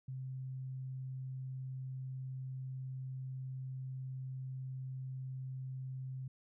sine tone, 130.81 Hz, C3, in tune, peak -40 dBFS, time 0.08-6.28 s, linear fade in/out 5 ms, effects none

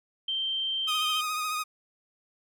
sine tone, 3136 Hz, G7, in tune, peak -27 dBFS, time 0.28-1.21 s, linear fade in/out 5 ms
sawtooth tone with vibrato, 1244.5 Hz, D#6, in tune, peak -25 dBFS, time 0.87-1.64 s, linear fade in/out 20 ms, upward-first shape triangle, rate 14 Hz, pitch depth 38 cents each way
effects none

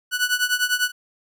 sawtooth tone with tremolo, 1480 Hz, F#6, in tune, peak -12 dBFS, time 0.11-0.92 s, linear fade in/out 50 ms, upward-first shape triangle, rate 10 Hz, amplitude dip 90%, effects none

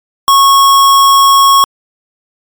square tone, 1100 Hz, C#6, 14 cents flat, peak -4 dBFS, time 0.28-1.64 s, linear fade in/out 0 ms, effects MP3 96 kbps

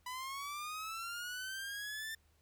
sawtooth linear sweep, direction up, 987.8 to 1791 Hz, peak -37 dBFS, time 0.06-2.15 s, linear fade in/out 5 ms, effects added 76 Hz sine -70 dBFS peak until 2.41 s + pink hiss -74 dBFS RMS until 2.41 s

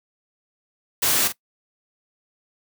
white noise with echo, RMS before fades -20 dBFS, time 1.02-1.28 s, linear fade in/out 10 ms, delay 45 ms, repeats 1, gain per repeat -10 dB, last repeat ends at 1.325 s, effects noise-tail reverb RT60 0.1 s tail -20 dB re dry + high-pass 100 Hz 12 dB/octave

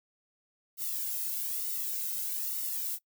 violet noise with flanger, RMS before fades -34 dBFS, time 0.77-2.99 s, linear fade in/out 50 ms, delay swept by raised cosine 1.2 to 1.75 ms, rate 1.1 Hz, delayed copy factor -0.95, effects noise-tail reverb RT60 0.1 s tail -22 dB re dry

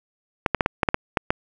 clicks, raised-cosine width 0.5 ms, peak -3 dBFS, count 9, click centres 0.462 / 0.547 / 0.608 / 0.661 / 0.832 / 0.888 / 0.944 / 1.172 / 1.305 s, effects none

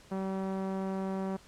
sawtooth tone with low-pass filter, 191.6 Hz, G3, 39 cents flat, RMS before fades -34 dBFS, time 0.11-1.37 s, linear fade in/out 10 ms, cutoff 1000 Hz, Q 1, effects pink hiss -57 dBFS RMS until 1.47 s + low-pass 9000 Hz 12 dB/octave

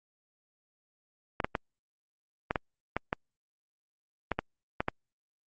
clicks, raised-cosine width 0.5 ms, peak -13 dBFS, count 11, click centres 1.402 / 1.445 / 1.552 / 2.509 / 2.558 / 2.966 / 3.129 / 4.317 / 4.39 / 4.805 / 4.884 s, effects Opus 48 kbps

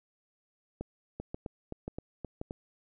two click trains, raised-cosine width 2 ms, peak -23 / -24 dBFS, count 4 / 6, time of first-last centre 0.81-2.414 / 1.2-2.509 s, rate 1.87 / 3.82 Hz, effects none

